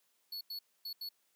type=tone bursts at uneven times; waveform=square; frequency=4404 Hz; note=C#8; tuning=12 cents flat; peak=-40 dBFS; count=4; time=0.32-0.41 / 0.5-0.59 / 0.85-0.93 / 1.01-1.09 s; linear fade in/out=5 ms; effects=white hiss -75 dBFS RMS until 1.35 s + high-pass 200 Hz 12 dB/octave